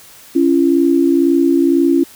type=tone pair together; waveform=sine; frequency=277.2 / 339.2 Hz; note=C#4 / E4; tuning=0 / +50 cents; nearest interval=minor third; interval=350 cents; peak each=-12 dBFS; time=0.35-2.04 s; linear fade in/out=10 ms; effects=white hiss -41 dBFS RMS until 2.15 s